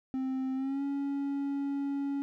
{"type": "tone with pitch glide", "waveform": "triangle", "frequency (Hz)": [262.5, 279.7], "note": ["C4", "C#4"], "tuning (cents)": [6, 16], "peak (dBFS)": -28, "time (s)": [0.14, 2.22], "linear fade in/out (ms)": 0, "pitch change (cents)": 110, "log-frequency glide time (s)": [0.55, 0.83], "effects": []}